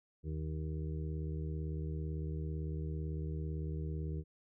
harmonic tone, 77.9 Hz, D#2, 3 cents sharp, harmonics 1 / 2 / 4 / 5 / 6, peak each -38 / -40 / -49 / -49 / -53 dBFS, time 0.23-4.24 s, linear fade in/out 50 ms, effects none

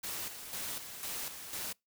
white noise with tremolo, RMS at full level -39 dBFS, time 0.03-1.73 s, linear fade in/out 10 ms, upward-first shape square, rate 2 Hz, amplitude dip 55%, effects noise-tail reverb RT60 0.2 s tail -26 dB re dry

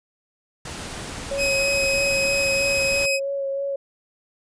pink noise, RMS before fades -33 dBFS, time 0.65-3.06 s, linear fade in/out 5 ms
sine tone with vibrato, 552 Hz, C#5, 7 cents flat, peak -23 dBFS, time 1.31-3.76 s, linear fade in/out 5 ms, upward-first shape sine, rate 3.1 Hz, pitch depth 18 cents each way
sawtooth tone, 2532 Hz, D#7, 30 cents sharp, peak -17 dBFS, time 1.37-3.2 s, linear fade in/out 50 ms
effects resampled to 22050 Hz

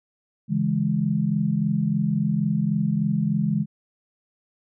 sine chord, C# minor, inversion none, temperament equal with one note detuned, 141.18 / 164.81 / 207.7 Hz, C#3 / E3 / G#3, +32 / 0 / 0 cents, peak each -26 / -24 / -23 dBFS, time 0.48-3.66 s, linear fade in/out 50 ms, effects none

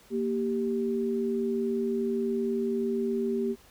sine tone pair together, 233.2 / 391.9 Hz, A#3 / G4, +1 / 0 cents, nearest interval major sixth, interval 899 cents, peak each -29 / -28 dBFS, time 0.1-3.56 s, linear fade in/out 50 ms, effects pink hiss -57 dBFS RMS until 3.7 s

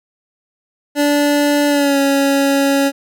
25% pulse tone with pitch glide, 290.4 to 277.4 Hz, D4 to C#4, -19 to +1 cents, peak -8 dBFS, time 0.95-2.92 s, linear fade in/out 50 ms, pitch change -80 cents, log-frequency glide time 1.68-1.98 s, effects none

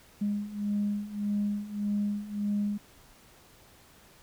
sine beating tone pair, 204.5 / 206.2 Hz, G#3 / G#3, -26 / -12 cents, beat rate 1.7 Hz, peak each -32 / -29 dBFS, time 0.21-2.78 s, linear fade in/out 10 ms, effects tanh soft clip ceiling -21 dBFS + pink hiss -57 dBFS RMS until 4.22 s

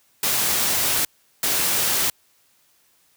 white noise bursts at uneven times, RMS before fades -21 dBFS, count 2, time 0.23-1.05 / 1.43-2.1 s, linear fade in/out 2 ms, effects white hiss -61 dBFS RMS until 3.16 s + high-pass 60 Hz 12 dB/octave

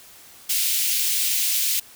white high-pass noise, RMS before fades -22 dBFS, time 0.49-1.8 s, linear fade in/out 10 ms, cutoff 2400 Hz, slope 24 dB/octave, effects white hiss -47 dBFS RMS until 1.95 s

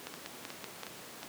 two click trains, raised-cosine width 0.2 ms, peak -22 / -24 dBFS, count 5 / 4, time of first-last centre 0.07-0.833 / 0.14-1.231 s, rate 5.24 / 2.75 Hz, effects pink hiss -47 dBFS RMS until 1.28 s + high-pass 200 Hz 12 dB/octave

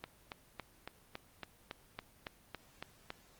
click train, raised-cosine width 0.3 ms, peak -25 dBFS, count 12, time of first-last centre 0.04-3.104 s, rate 3.59 Hz, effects pink hiss -64 dBFS RMS until 3.39 s + Opus 24 kbps

